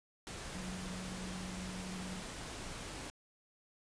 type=tone in noise; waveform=sine; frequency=184.5 Hz; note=F#3; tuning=5 cents flat; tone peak=-43 dBFS; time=0.55-2.2 s; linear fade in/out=0 ms; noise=pink; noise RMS=-45 dBFS; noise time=0.27-3.1 s; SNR=-1 dB; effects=resampled to 22050 Hz

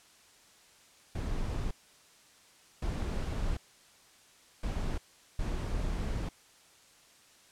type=noise bursts at uneven times; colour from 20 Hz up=brown; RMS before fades=-33 dBFS; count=4; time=1.15-1.71 / 2.82-3.57 / 4.63-4.98 / 5.39-6.29 s; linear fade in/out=5 ms; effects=white hiss -60 dBFS RMS until 7.51 s + low-pass 9000 Hz 12 dB/octave

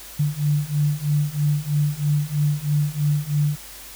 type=beating tone pair; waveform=sine; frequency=146.1 / 149.2 Hz; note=D3 / D3; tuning=-9 / +28 cents; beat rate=3.1 Hz; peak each=-22 / -21 dBFS; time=0.19-3.56 s; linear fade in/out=10 ms; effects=added 50 Hz sine -48 dBFS peak until 3.95 s + white hiss -40 dBFS RMS until 3.95 s

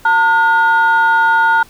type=tone pair together; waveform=sine; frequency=905.3 / 1437 Hz; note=A5 / F6; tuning=+49 / +49 cents; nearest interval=minor sixth; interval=800 cents; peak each=-10 dBFS; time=0.05-1.63 s; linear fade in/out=5 ms; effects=tanh soft clip ceiling -4 dBFS + pink hiss -44 dBFS RMS until 1.69 s

